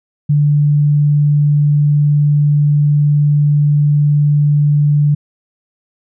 sine tone, 146.83 Hz, D3, in tune, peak -8 dBFS, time 0.29-5.15 s, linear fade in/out 10 ms, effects none

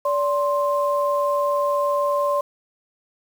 sine tone pair together, 577 / 1050.9 Hz, D5 / C6, -31 / +7 cents, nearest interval minor seventh, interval 1038 cents, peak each -20 / -22 dBFS, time 0.05-2.41 s, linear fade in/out 5 ms, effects 7-bit

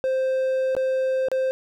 triangle tone with dropouts, 523.3 Hz, C5, in tune, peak -18 dBFS, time 0.04-1.51 s, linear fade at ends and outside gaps 0 ms, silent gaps 0.751-0.766 / 1.285-1.316 s, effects none

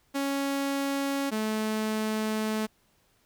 sawtooth tone pair in turn, 277.2 / 216.9 Hz, C#4 / A3, 0 / -25 cents, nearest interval major third, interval 425 cents, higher first, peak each -23 dBFS, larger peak neither, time 0.14-1.31 / 1.31-2.67 s, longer second, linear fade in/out 20 ms, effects pink hiss -67 dBFS RMS until 3.25 s

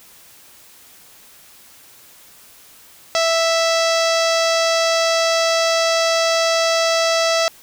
sawtooth tone with low-pass filter, 659.3 Hz, E5, in tune, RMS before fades -17 dBFS, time 3.15-7.48 s, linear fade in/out 0 ms, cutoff 5500 Hz, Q 2.9, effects white hiss -46 dBFS RMS until 7.62 s

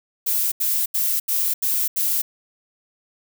violet noise bursts, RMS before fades -21 dBFS, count 6, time 0.26-2.22 s, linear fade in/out 10 ms, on 260 ms, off 80 ms, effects none

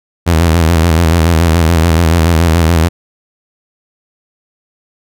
sawtooth tone with vibrato, 82.8 Hz, E2, 8 cents sharp, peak -3 dBFS, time 0.26-2.89 s, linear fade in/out 20 ms, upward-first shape square, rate 7 Hz, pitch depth 66 cents each way, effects none

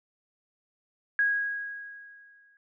sine tone with exponential decay, 1648 Hz, G#6, 14 cents flat, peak -20 dBFS, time 1.19-2.57 s, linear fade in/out 1 ms, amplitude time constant 300 ms, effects none

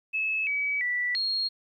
sine tone with pitch steps, 2596 / 2280 / 1964 / 4267 Hz, E7 / C#7 / B6 / C8, -27 / +48 / -10 / +33 cents, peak -25 dBFS, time 0.13-1.49 s, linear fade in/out 20 ms, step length 340 ms, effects 11-bit

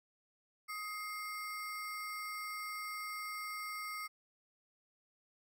square ring-modulated tone, 1686 Hz, G#6, 26 cents sharp, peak -38 dBFS, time 0.68-4.08 s, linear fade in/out 20 ms, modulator 434 Hz, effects none

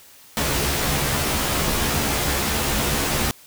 pink noise with comb filter, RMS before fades -22 dBFS, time 0.37-3.31 s, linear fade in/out 0 ms, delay 14 ms, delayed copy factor +0.95, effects white hiss -48 dBFS RMS until 3.46 s

